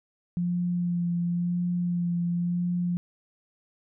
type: tone with vibrato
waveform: sine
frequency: 174.61 Hz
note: F3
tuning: in tune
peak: -24 dBFS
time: 0.37-2.97 s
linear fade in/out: 0 ms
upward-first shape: sine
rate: 0.95 Hz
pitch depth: 18 cents each way
effects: none

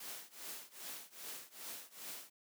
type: noise with tremolo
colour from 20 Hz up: white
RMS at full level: -45 dBFS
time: 0-2.3 s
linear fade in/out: 5 ms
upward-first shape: triangle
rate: 2.5 Hz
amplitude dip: 95%
effects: high-pass 200 Hz 12 dB/octave

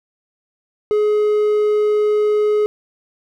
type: tone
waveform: triangle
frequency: 421.4 Hz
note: G#4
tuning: 25 cents sharp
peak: -11 dBFS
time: 0.91-2.66 s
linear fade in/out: 0 ms
effects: none

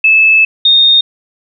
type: tone pair in turn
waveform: sine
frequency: 2613 / 3683 Hz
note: E7 / A#7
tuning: -16 / -22 cents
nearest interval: tritone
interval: 594 cents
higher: second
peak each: -4 dBFS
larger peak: neither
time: 0.04-0.45 / 0.65-1.01 s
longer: first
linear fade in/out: 5 ms
effects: none

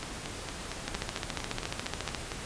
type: two click trains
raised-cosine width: 0.2 ms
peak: -18 / -14 dBFS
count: 11 / 19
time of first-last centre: 0.03-2.318 / 0.88-2.148 s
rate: 4.37 / 14.2 Hz
effects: pink hiss -40 dBFS RMS until 2.45 s + resampled to 22050 Hz

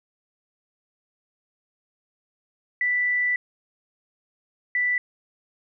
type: tone bursts at uneven times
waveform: sine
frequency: 1975.5 Hz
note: B6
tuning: in tune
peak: -20 dBFS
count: 2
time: 2.81-3.36 / 4.75-4.98 s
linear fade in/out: 2 ms
effects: none

